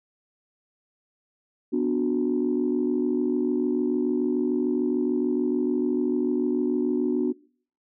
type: chord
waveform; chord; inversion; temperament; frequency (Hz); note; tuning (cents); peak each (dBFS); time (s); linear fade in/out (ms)
sine; B minor; none; equal with one note detuned; 246.9 / 293.7 / 366.6; B3 / D4 / F#4; 0 / 0 / -16; -25; 1.72-7.33; 20
effects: noise-tail reverb RT60 0.5 s tail -23 dB re dry + tanh soft clip ceiling -14 dBFS